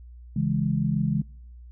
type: chord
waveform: sine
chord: C# minor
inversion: none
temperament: equal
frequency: 138.59 / 164.81 / 207.7 Hz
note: C#3 / E3 / G#3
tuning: 0 / 0 / 0 cents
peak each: -26 dBFS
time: 0.36-1.22 s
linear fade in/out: 5 ms
effects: noise-tail reverb RT60 0.8 s tail -26 dB re dry + added 60 Hz sine -42 dBFS peak until 1.71 s